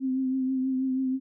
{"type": "tone with vibrato", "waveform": "sine", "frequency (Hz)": 261.6, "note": "C4", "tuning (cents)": 0, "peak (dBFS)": -24, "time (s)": [0, 1.2], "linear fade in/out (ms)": 50, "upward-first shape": "triangle", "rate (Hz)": 6.2, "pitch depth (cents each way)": 33, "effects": []}